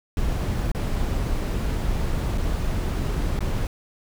brown noise with dropouts, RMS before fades -24 dBFS, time 0.17-3.67 s, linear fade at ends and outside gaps 1 ms, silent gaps 0.717-0.748 / 2.376-2.38 / 3.391-3.406 s, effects none

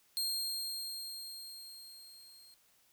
sawtooth tone with level ramp, 4215 Hz, C8, 12 cents sharp, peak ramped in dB -29 to -54 dBFS, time 0.17-2.54 s, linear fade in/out 0 ms, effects white hiss -69 dBFS RMS until 2.92 s

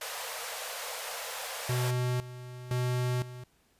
pink high-pass noise, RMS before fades -38 dBFS, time 0.01-1.91 s, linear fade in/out 5 ms, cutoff 460 Hz, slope 96 dB/octave
square tone with tremolo, 124.6 Hz, B2, 16 cents sharp, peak -28 dBFS, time 1.69-3.44 s, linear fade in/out 5 ms, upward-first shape square, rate 0.98 Hz, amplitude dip 80%
effects pink hiss -68 dBFS RMS until 3.79 s + resampled to 32000 Hz

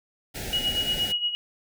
pink band-stop noise, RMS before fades -34 dBFS, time 0.34-1.13 s, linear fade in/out 20 ms, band 870 to 1400 Hz, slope 96 dB/octave
sine tone with tremolo, 2902 Hz, F#7, 34 cents flat, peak -21 dBFS, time 0.53-1.35 s, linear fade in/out 0 ms, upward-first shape sine, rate 8.6 Hz, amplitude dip 70%
effects none

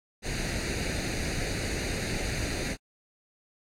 pink noise with comb filter, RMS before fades -31 dBFS, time 0.22-2.77 s, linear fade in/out 50 ms, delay 0.46 ms, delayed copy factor +0.75, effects low-pass 8000 Hz 12 dB/octave + AAC 64 kbps

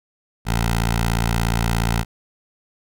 10% pulse tone with notch filter, 57 Hz, A#1, 38 cents flat, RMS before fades -20 dBFS, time 0.45-2.05 s, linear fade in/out 50 ms, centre 310 Hz, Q 0.85, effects none

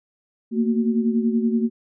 sine tone cluster, 227.1 / 237.6 / 372.5 Hz, A#3 / A#3 / F#4, -45 / +33 / +12 cents, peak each -19 / -24 / -28 dBFS, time 0.51-1.7 s, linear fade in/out 50 ms, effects none

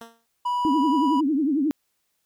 10% pulse tone with exponential decay, 230 Hz, A#3, 23 cents flat, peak -28 dBFS, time 0.01-0.26 s, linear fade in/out 2 ms, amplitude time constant 53 ms
triangle tone, 980 Hz, B5, 14 cents flat, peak -20 dBFS, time 0.45-1.21 s, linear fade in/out 10 ms
sine tone with vibrato, 290.8 Hz, D4, 17 cents flat, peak -19 dBFS, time 0.65-1.71 s, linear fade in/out 0 ms, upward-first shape triangle, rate 11 Hz, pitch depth 220 cents each way
effects white hiss -73 dBFS RMS until 2.25 s

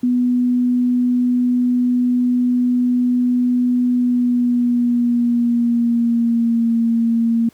sine tone with pitch glide, 246.9 to 230.4 Hz, B3 to A#3, 0 to -20 cents, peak -13 dBFS, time 0.03-7.49 s, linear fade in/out 5 ms, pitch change -120 cents, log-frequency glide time 3.9-6.74 s, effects pink hiss -53 dBFS RMS until 7.53 s + high-pass 80 Hz 12 dB/octave

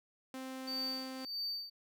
sawtooth tone, 261.6 Hz, C4, in tune, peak -38 dBFS, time 0.34-1.25 s, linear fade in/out 2 ms
triangle tone with tremolo, 4600 Hz, D8, 37 cents flat, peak -34 dBFS, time 0.67-1.7 s, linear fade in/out 10 ms, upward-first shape sine, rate 1.6 Hz, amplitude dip 90%
effects none

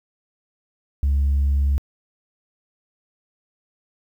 sine tone, 69.9 Hz, C#2, 15 cents sharp, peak -14 dBFS, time 1.03-1.78 s, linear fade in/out 0 ms, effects tanh soft clip ceiling -14 dBFS + 9-bit

